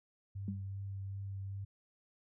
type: tone with vibrato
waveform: sine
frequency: 98 Hz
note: G2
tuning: in tune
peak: -39 dBFS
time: 0.35-1.65 s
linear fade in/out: 10 ms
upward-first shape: triangle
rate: 2.6 Hz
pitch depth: 16 cents each way
type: tone with exponential decay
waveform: sine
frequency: 196 Hz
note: G3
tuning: in tune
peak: -33 dBFS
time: 0.48-0.69 s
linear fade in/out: 2 ms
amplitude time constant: 44 ms
effects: none